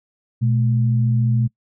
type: tone pair together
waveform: sine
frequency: 120.69 / 214.8 Hz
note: B2 / A3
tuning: -39 / -41 cents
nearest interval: minor seventh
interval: 998 cents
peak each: -15 / -24 dBFS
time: 0.41-1.48 s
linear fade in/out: 20 ms
effects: noise-tail reverb RT60 0.1 s tail -24 dB re dry